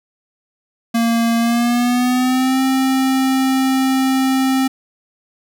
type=tone with pitch glide; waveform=square; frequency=231.2 to 264 Hz; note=A#3 to C4; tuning=-14 to +16 cents; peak=-14 dBFS; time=0.94-4.68 s; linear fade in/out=10 ms; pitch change=+230 cents; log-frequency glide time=1.38-2.61 s; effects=none